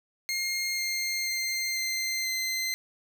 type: tone with pitch steps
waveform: 20% pulse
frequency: 2130 / 2114 / 2098 / 2083 / 2067 Hz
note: C7 / C7 / C7 / C7 / C7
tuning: +30 / +17 / +4 / -8 / -22 cents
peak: -23 dBFS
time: 0.29-2.74 s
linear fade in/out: 0 ms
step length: 490 ms
effects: none